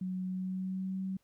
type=tone with pitch glide; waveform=sine; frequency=185 to 189.98 Hz; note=F#3 to F#3; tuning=0 to +46 cents; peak=-33 dBFS; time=0.01-1.17 s; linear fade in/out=5 ms; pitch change=+46 cents; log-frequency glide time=0.25-1.02 s; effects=pink hiss -75 dBFS RMS until 1.23 s